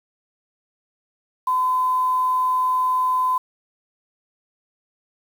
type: tone with quantisation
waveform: sine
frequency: 1017 Hz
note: C6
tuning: 50 cents flat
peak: -17 dBFS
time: 1.47-3.38 s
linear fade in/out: 5 ms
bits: 7
effects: none